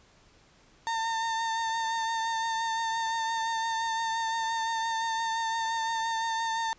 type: tone with vibrato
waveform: 35% pulse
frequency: 905 Hz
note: A5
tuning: 48 cents sharp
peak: -26 dBFS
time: 0.87-6.73 s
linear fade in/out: 0 ms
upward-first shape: triangle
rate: 5.8 Hz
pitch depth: 25 cents each way
effects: pink hiss -60 dBFS RMS until 6.78 s + resampled to 16000 Hz